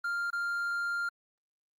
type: tone with dropouts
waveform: triangle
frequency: 1396.9 Hz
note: F6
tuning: in tune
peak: -28 dBFS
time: 0.04-1.09 s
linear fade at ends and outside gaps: 5 ms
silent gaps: 0.304-0.329 s
effects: Opus 32 kbps